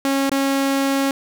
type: tone with dropouts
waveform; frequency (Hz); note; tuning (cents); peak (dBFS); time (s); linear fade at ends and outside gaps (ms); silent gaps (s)
sawtooth; 273.7; C#4; -22; -13; 0.05-1.11; 1; 0.295-0.316
effects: 9-bit